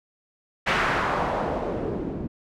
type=noise with low-pass filter sweep; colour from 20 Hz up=white; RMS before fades=-26 dBFS; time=0.66-2.28 s; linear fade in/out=20 ms; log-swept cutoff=2000 to 260 Hz; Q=1.5; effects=none